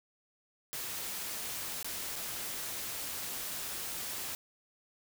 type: noise with dropouts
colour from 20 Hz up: white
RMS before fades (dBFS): -39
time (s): 0.73-4.35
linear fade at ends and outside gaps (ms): 0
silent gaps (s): 1.828-1.845 / 2.157-2.161
effects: none